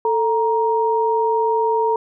sine tone pair together, 443.7 / 938 Hz, A4 / A#5, +14 / +11 cents, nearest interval octave + minor second, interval 1297 cents, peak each -18 dBFS, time 0.05-1.96 s, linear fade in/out 2 ms, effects none

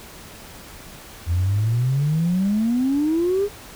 sine exponential sweep, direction up, 82.41 to 417.2 Hz, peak -16 dBFS, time 1.26-3.49 s, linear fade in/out 50 ms, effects tanh soft clip ceiling -13 dBFS + pink hiss -41 dBFS RMS until 3.75 s

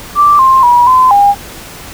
sine tone with pitch steps, 1172 / 1055 / 967 / 1024 / 808 Hz, D6 / C6 / B5 / C6 / G#5, -4 / +14 / -37 / -38 / -48 cents, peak -3 dBFS, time 0.15-1.35 s, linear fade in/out 50 ms, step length 240 ms, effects pink hiss -29 dBFS RMS until 1.93 s

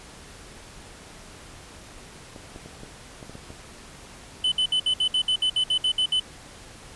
clicks, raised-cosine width 2 ms, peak -27 dBFS, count 8, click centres 2.362 / 2.561 / 2.66 / 2.834 / 3.228 / 3.296 / 3.354 / 3.504 s
triangle tone bursts, 3020 Hz, F#7, 35 cents sharp, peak -18 dBFS, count 13, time 4.44-6.199 s, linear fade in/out 5 ms, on 79 ms, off 61 ms
effects pink hiss -45 dBFS RMS until 6.95 s + resampled to 24000 Hz

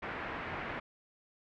white low-pass noise, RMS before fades -40 dBFS, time 0.02-0.8 s, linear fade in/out 10 ms, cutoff 2100 Hz, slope 24 dB/octave, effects none

